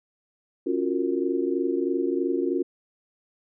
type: chord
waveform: sine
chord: Gb major seventh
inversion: second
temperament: just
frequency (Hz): 277.5 / 346.9 / 370 / 462.5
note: Db4 / F4 / Gb4 / Bb4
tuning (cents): +2 / -12 / 0 / -14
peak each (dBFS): -28 / -26 / -28 / -32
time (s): 0.66-2.63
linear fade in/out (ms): 10
effects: none